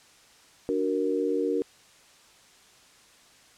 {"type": "chord", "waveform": "sine", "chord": "D augmented", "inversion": "none", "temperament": "equal", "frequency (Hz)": [293.7, 370, 466.2], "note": ["D4", "F#4", "A#4"], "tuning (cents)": [0, 0, 0], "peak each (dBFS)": [-29, -29, -27], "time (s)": [0.69, 1.62], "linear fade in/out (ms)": 0, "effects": ["white hiss -56 dBFS RMS until 3.57 s", "low-pass 8000 Hz 12 dB/octave"]}